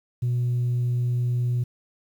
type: tone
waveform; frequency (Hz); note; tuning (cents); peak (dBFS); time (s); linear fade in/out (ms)
sine; 122.3; B2; -16; -19; 0.22-1.64; 10
effects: tanh soft clip ceiling -19 dBFS + 9-bit